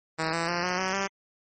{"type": "tone with pitch steps", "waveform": "5% pulse", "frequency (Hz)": [160.5, 167.03, 173.82, 180.89, 188.24, 195.89], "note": ["E3", "E3", "F3", "F#3", "F#3", "G3"], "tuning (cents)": [-46, 23, -8, -39, 30, -1], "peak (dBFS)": -15, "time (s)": [0.18, 1.08], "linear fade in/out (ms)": 20, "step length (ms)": 150, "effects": ["MP3 32 kbps"]}